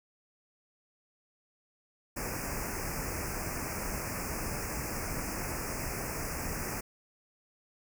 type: band-stop noise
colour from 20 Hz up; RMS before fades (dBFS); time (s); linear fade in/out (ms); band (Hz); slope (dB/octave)
pink; -36; 2.16-6.81; 10; 2600 to 4900; 96
effects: none